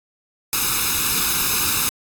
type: noise with comb filter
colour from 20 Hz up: white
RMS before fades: -20 dBFS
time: 0.53-1.89 s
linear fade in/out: 0 ms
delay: 0.78 ms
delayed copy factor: +0.8
effects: AAC 64 kbps